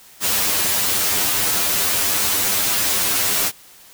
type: noise with comb filter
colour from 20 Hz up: white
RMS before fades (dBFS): -19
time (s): 0.2-3.52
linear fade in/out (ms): 50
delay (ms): 10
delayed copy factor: +0.75
effects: white hiss -46 dBFS RMS until 3.93 s